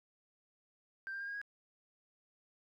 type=tone with pitch steps; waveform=sine; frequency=1571 / 1590.2 / 1609.6 / 1629.2 / 1649.1 Hz; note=G6 / G6 / G6 / G#6 / G#6; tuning=+3 / +24 / +45 / -34 / -13 cents; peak=-38 dBFS; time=1.07-1.415 s; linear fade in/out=0 ms; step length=69 ms; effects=tanh soft clip ceiling -36 dBFS + 13-bit